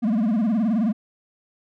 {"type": "tone with vibrato", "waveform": "triangle", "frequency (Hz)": 220, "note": "A3", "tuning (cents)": 0, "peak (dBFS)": -16, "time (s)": [0.02, 0.93], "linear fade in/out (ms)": 20, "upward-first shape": "sine", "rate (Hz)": 19, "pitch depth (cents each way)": 170, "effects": []}